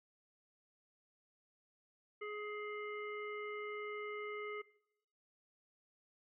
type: harmonic tone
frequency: 419.2 Hz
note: G#4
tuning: 16 cents sharp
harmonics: 1 / 3 / 5 / 7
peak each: -43 / -48 / -48 / -60 dBFS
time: 2.21-4.62 s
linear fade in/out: 10 ms
effects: noise-tail reverb RT60 0.8 s tail -20 dB re dry